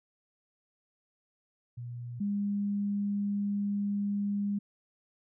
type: tone pair in turn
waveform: sine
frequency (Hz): 120.5 / 202.7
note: B2 / G#3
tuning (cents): -42 / -42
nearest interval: major sixth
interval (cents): 900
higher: second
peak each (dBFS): -37 / -28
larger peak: second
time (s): 1.77-2.2 / 2.2-4.59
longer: second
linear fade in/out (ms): 10
effects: none